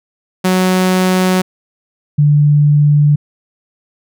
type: tone pair in turn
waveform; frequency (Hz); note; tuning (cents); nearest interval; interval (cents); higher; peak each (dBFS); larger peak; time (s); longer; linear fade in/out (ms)
sawtooth / sine; 185 / 147.17; F#3 / D3; 0 / +4; major third; 396; first; -6; neither; 0.44-1.42 / 2.18-3.16; neither; 10
effects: none